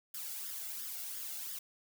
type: noise with flanger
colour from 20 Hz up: blue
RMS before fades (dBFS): -42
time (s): 0.14-1.59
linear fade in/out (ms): 5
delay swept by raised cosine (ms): 0.58 to 1.46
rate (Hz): 2.9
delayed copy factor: +0.6
effects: none